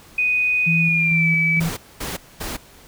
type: tone with pitch glide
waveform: sine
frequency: 2489 to 2296 Hz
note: D#7 to D7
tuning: 0 to -40 cents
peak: -16 dBFS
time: 0.18-1.6 s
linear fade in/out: 5 ms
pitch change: -140 cents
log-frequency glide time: 0.79-1.3 s
type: tone with tremolo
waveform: sine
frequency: 164.81 Hz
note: E3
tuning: in tune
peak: -18 dBFS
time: 0.66-1.7 s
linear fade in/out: 20 ms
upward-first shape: square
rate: 2.2 Hz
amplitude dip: 35%
type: noise bursts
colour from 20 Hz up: pink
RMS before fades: -28 dBFS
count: 3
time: 1.6-2.57 s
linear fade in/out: 10 ms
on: 170 ms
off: 230 ms
effects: pink hiss -47 dBFS RMS until 2.87 s